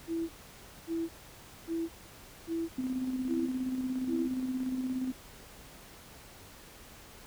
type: tone bursts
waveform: sine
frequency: 330.8 Hz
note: E4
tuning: 6 cents sharp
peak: -30 dBFS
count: 6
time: 0.07-4.29 s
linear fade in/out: 50 ms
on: 220 ms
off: 580 ms
type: tone with tremolo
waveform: sine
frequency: 257.3 Hz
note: C4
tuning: 29 cents flat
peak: -29 dBFS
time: 2.78-5.12 s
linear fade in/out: 5 ms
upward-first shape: square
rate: 17 Hz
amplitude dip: 40%
effects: pink hiss -52 dBFS RMS until 7.26 s